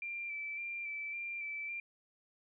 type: tone with vibrato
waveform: sine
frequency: 2349 Hz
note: D7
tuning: in tune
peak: -38 dBFS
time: 0.02-1.8 s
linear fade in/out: 2 ms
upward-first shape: square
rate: 1.8 Hz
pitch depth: 22 cents each way
effects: none